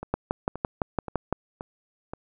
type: two click trains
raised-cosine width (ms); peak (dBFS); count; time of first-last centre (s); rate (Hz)
1; -10 / -20; 8 / 5; 0.14-1.326 / 0.03-2.135; 5.9 / 1.9
effects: none